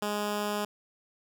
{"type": "tone", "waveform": "10% pulse", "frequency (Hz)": 207.7, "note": "G#3", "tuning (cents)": 0, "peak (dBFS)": -21, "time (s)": [0.02, 0.65], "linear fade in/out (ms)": 5, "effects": []}